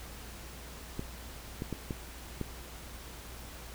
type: clicks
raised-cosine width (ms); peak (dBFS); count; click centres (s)
3; -21; 5; 0.994 / 1.621 / 1.727 / 1.908 / 2.413
effects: added 59 Hz sine -47 dBFS peak until 3.74 s + pink hiss -48 dBFS RMS until 3.74 s